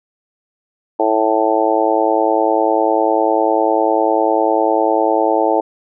harmonic tone, 110 Hz, A2, in tune, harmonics 3 / 4 / 5 / 6 / 7 / 8, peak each -19 / -19 / -19 / -19 / -19 / -19 dBFS, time 0.99-5.61 s, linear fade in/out 10 ms, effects none

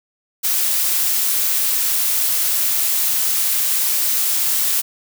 blue noise, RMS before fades -18 dBFS, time 0.43-4.82 s, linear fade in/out 20 ms, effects none

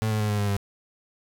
35% pulse tone with pitch steps, 109.8 / 107.85 / 105.94 / 104.06 / 102.21 / 100.4 Hz, A2 / A2 / G#2 / G#2 / G#2 / G2, -3 / -34 / +35 / +4 / -27 / +42 cents, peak -21 dBFS, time 0.02-0.566 s, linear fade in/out 0 ms, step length 91 ms, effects none

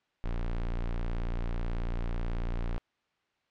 square tone, 29.14 Hz, A#0, in tune, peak -30 dBFS, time 0.24-2.78 s, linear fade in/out 0 ms, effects white hiss -75 dBFS RMS until 3.5 s + low-pass 3000 Hz 12 dB/octave

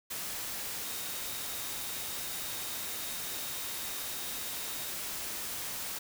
sine tone in noise, 3729 Hz, A#7, in tune, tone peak -48 dBFS, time 0.84-4.91 s, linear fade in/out 10 ms, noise white, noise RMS -38 dBFS, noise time 0.1-5.99 s, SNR -13 dB, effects none

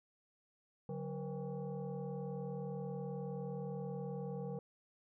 sine tone with frequency modulation, 143.5 Hz, D3, 40 cents flat, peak -39 dBFS, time 0.89-4.59 s, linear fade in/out 2 ms, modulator 328 Hz, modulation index 1.4, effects none

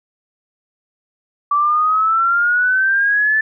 sine exponential sweep, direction up, 1154 to 1760 Hz, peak -12 dBFS, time 1.51-3.41 s, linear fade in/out 5 ms, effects none

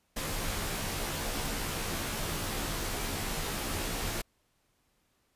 pink noise with comb filter, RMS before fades -34 dBFS, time 0.16-4.22 s, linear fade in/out 10 ms, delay 16 ms, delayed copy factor -0.85, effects pink hiss -73 dBFS RMS until 5.35 s + resampled to 32000 Hz

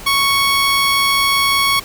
15% pulse tone, 1108.7 Hz, C#6, in tune, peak -6 dBFS, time 0.06-1.8 s, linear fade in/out 10 ms, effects pink hiss -34 dBFS RMS until 1.84 s

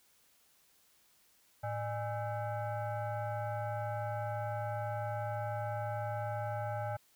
sine tone with frequency modulation, 110 Hz, A2, in tune, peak -34 dBFS, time 1.63-6.97 s, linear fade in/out 10 ms, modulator 714 Hz, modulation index 1.3, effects white hiss -68 dBFS RMS until 7.15 s

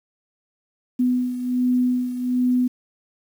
sine beating tone pair, 249.4 / 250.7 Hz, B3 / B3, +17 / +26 cents, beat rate 1.3 Hz, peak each -19 / -25 dBFS, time 0.99-2.68 s, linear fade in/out 10 ms, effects 8-bit

